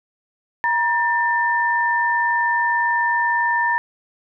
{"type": "tone pair together", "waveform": "sine", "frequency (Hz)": [948.2, 1790], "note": ["A#5", "A6"], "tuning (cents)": [29, 29], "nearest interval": "major seventh", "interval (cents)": 1100, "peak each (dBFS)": -19, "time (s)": [0.64, 3.78], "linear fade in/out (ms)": 0, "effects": []}